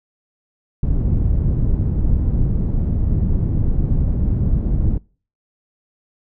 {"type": "low-pass noise", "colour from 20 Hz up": "pink", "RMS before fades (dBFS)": -17, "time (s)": [0.83, 4.98], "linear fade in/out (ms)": 5, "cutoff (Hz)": 160, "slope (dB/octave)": 12, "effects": ["noise-tail reverb RT60 0.4 s tail -25 dB re dry"]}